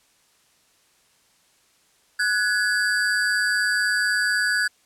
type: ring-modulated tone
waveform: square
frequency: 1578 Hz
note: G6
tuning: 11 cents sharp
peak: -17 dBFS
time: 2.19-4.68 s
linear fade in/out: 10 ms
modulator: 102 Hz
effects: white hiss -61 dBFS RMS until 4.85 s + low-pass 10000 Hz 12 dB/octave